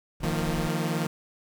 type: noise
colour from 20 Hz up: brown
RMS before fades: -36 dBFS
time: 0.2-0.68 s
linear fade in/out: 5 ms
type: chord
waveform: sawtooth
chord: Eb suspended second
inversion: none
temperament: equal with one note detuned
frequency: 155.56 / 174.61 / 228.8 Hz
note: Eb3 / F3 / Bb3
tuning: 0 / 0 / -32 cents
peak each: -25 / -26 / -29 dBFS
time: 0.23-1.07 s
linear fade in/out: 5 ms
effects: none